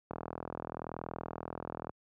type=click train; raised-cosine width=1 ms; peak=-24 dBFS; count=74; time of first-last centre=0.11-1.895 s; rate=40.9 Hz; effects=high-pass 80 Hz 12 dB/octave